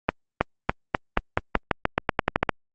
accelerating click train, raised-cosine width 0.5 ms, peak -3 dBFS, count 16, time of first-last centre 0.09-2.493 s, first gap 320 ms, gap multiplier 0.89, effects Opus 24 kbps

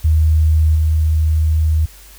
sine tone with level steps, 78.4 Hz, D#2, 14 cents sharp, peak -9 / -11 dBFS, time 0.04-1.86 s, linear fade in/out 10 ms, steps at 0.75 s, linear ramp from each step 10 ms, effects added 50 Hz sine -41 dBFS peak until 2.18 s + white hiss -43 dBFS RMS until 2.18 s

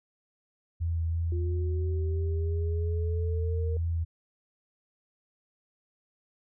sine tone with vibrato, 82.9 Hz, E2, 10 cents sharp, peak -26 dBFS, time 0.8-4.05 s, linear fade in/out 20 ms, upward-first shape sine, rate 3 Hz, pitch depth 18 cents each way
sine linear sweep, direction up, 349.2 to 463.3 Hz, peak -36 dBFS, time 1.32-3.77 s, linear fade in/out 2 ms
effects none

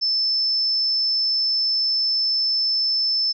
sine tone, 5274 Hz, E8, in tune, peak -18 dBFS, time 0.01-3.33 s, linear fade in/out 20 ms, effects none

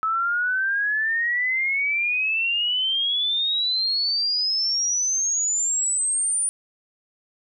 sine exponential sweep, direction up, 1293 to 9450 Hz, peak -20 dBFS, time 0.03-6.49 s, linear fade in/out 0 ms, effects none

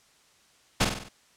pink noise with echo, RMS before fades -21 dBFS, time 0.8-0.85 s, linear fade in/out 10 ms, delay 48 ms, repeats 5, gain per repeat -5 dB, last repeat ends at 1.09 s, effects white hiss -61 dBFS RMS until 1.36 s + low-pass 8000 Hz 12 dB/octave

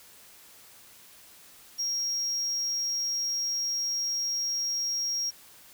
triangle tone, 5600 Hz, F8, 4 cents sharp, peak -26 dBFS, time 1.78-5.31 s, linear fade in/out 20 ms, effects white hiss -53 dBFS RMS until 5.73 s

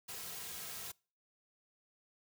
white noise with comb filter, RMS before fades -45 dBFS, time 0.08-0.92 s, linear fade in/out 10 ms, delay 3.4 ms, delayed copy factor -0.6, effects noise-tail reverb RT60 0.4 s tail -26 dB re dry

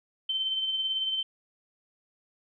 sine tone with tremolo, 3093 Hz, G7, 24 cents flat, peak -25 dBFS, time 0.29-1.23 s, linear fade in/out 5 ms, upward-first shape sine, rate 18 Hz, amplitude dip 40%, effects none

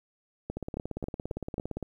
two click trains, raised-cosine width 2 ms, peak -21 / -20 dBFS, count 23 / 5, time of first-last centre 0.57-1.827 / 0.5-1.581 s, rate 17.5 / 3.7 Hz, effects 10-bit

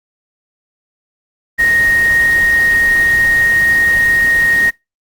sine tone in noise, 1864.7 Hz, A#6, in tune, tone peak -9 dBFS, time 1.58-4.71 s, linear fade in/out 20 ms, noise pink, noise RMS -25 dBFS, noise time 1.58-4.71 s, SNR +13 dB, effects noise-tail reverb RT60 0.2 s tail -22 dB re dry + Opus 24 kbps

